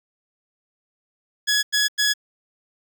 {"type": "tone bursts", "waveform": "15% pulse", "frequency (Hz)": 1683, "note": "G#6", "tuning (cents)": 23, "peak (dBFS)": -11, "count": 3, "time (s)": [1.47, 2.138], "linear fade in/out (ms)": 20, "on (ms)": 160, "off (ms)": 94, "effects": []}